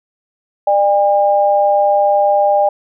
sine tone pair together, 599 / 807 Hz, D5 / G#5, +34 / -50 cents, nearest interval perfect fourth, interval 516 cents, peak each -12 dBFS, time 0.67-2.69 s, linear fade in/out 5 ms, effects none

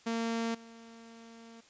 sawtooth tone with level steps, 229.1 Hz, A#3, 30 cents flat, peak -27 / -46 dBFS, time 0.06-1.61 s, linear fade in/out 10 ms, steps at 0.54 s, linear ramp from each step 10 ms, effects white hiss -61 dBFS RMS until 1.69 s + resampled to 16000 Hz

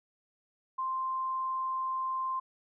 sine tone, 1046.5 Hz, C6, in tune, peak -30 dBFS, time 0.78-2.4 s, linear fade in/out 10 ms, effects none

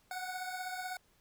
25% pulse beating tone pair, 734 / 750 Hz, F#5 / F#5, -14 / +23 cents, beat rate 16 Hz, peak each -36 / -40 dBFS, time 0.11-0.97 s, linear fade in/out 2 ms, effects pink hiss -70 dBFS RMS until 1.2 s

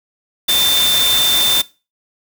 sine tone in noise, 3568 Hz, A7, 23 cents sharp, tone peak -13 dBFS, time 0.48-1.62 s, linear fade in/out 10 ms, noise white, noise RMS -18 dBFS, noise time 0.48-1.62 s, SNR +2 dB, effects noise-tail reverb RT60 0.3 s tail -20 dB re dry

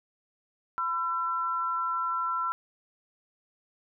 sine tone pair together, 1009.1 / 1347 Hz, B5 / E6, +37 / +37 cents, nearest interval perfect fourth, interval 500 cents, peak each -32 / -28 dBFS, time 0.78-2.52 s, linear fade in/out 0 ms, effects none

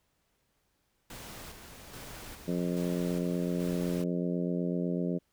pink noise with tremolo, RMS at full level -45 dBFS, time 1.1-4.04 s, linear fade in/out 2 ms, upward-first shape square, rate 1.2 Hz, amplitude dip 40%
harmonic tone, 88 Hz, F2, 14 cents sharp, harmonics 2 / 3 / 4 / 5 / 6 / 7, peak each -31 / -35 / -37 / -39 / -41 / -42 dBFS, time 2.47-5.19 s, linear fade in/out 20 ms
effects pink hiss -75 dBFS RMS until 5.32 s

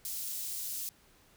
white high-pass noise, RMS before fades -38 dBFS, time 0.05-0.89 s, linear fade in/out 0 ms, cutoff 5200 Hz, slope 12 dB/octave, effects pink hiss -63 dBFS RMS until 1.36 s

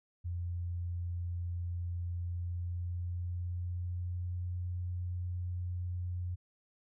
sine tone with pitch glide, 87.2 to 89.14 Hz, F2 to F2, -2 to +36 cents, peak -34 dBFS, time 0.24-6.36 s, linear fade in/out 20 ms, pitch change +38 cents, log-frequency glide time 2.14-4.53 s, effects none

